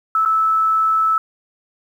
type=tone with dropouts; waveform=sine; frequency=1309 Hz; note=E6; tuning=13 cents flat; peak=-13 dBFS; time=0.15-1.18 s; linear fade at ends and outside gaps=2 ms; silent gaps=0.251-0.258 s; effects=8-bit